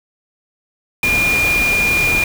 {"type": "tone in noise", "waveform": "sine", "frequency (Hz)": 2417, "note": "D7", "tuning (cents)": 49, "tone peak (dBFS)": -13, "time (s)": [1.03, 2.24], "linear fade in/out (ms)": 2, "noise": "pink", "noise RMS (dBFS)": -22, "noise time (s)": [1.03, 2.24], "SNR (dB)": 6, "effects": []}